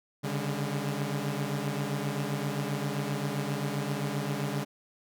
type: tone cluster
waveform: sawtooth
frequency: 139.1 / 146.7 / 202.6 Hz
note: C#3 / D3 / G#3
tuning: +6 / -2 / -43 cents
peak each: -30 / -30 / -31 dBFS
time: 0.23-4.65 s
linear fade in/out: 20 ms
effects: none